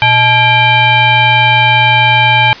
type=tone with frequency modulation; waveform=sine; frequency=1614 Hz; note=G#6; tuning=50 cents flat; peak=-5 dBFS; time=0.02-2.53 s; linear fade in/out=0 ms; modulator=747 Hz; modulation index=1.9; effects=white hiss -30 dBFS RMS until 2.6 s + resampled to 11025 Hz